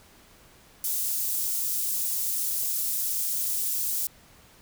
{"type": "high-pass noise", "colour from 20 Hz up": "white", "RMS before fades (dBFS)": -28, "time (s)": [0.84, 4.07], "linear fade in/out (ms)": 2, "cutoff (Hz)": 7600, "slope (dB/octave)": 12, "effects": ["pink hiss -55 dBFS RMS until 4.61 s"]}